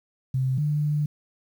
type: tone pair in turn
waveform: sine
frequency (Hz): 130.81 / 148.9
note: C3 / D3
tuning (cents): 0 / +24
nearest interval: major second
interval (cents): 224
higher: second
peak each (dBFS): -21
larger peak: neither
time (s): 0.34-0.58 / 0.58-1.06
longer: second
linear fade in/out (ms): 5
effects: 9-bit